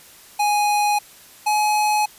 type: tone pair in turn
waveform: square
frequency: 830.6 / 844.6 Hz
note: G#5 / G#5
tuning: 0 / +29 cents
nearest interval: unison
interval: 29 cents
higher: second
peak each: -17 dBFS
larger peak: neither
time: 0.39-0.99 / 1.46-2.06 s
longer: neither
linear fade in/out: 10 ms
effects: white hiss -46 dBFS RMS until 2.18 s + resampled to 32000 Hz